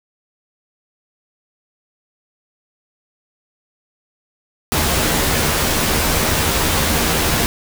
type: noise with comb filter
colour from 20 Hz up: pink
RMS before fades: -17 dBFS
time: 4.72-7.46 s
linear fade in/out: 0 ms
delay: 13 ms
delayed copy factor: +0.55
effects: none